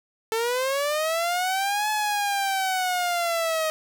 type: linear two-way sweep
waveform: sawtooth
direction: up then down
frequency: 440 to 857 to 626 Hz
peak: -19 dBFS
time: 0.32-3.7 s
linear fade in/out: 0 ms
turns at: 1.9 s
effects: none